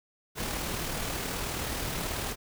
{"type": "noise with amplitude modulation", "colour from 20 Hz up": "pink", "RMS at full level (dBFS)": -32, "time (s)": [0.35, 2.36], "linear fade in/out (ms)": 50, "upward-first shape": "sine", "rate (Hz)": 38.7, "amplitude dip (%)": 30, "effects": []}